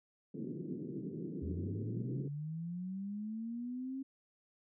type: band-pass noise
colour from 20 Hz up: pink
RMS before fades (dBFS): -42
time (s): 0.34-2.28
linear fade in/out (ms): 5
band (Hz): 140 to 400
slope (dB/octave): 48
type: linear sweep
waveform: sine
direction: up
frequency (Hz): 77.78 to 270.9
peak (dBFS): -38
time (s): 1.42-4.03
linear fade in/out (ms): 10
effects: none